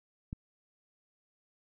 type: click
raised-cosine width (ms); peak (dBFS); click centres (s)
5; -25; 0.329
effects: none